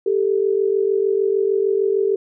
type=tone pair together; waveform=sine; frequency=393.4 / 440 Hz; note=G4 / A4; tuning=+6 / 0 cents; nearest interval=major second; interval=194 cents; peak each=-17 / -20 dBFS; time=0.06-2.16 s; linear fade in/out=5 ms; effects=none